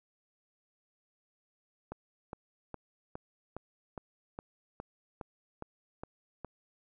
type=click train; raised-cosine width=1 ms; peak=-26 dBFS; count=12; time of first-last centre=1.92-6.447 s; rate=2.43 Hz; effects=none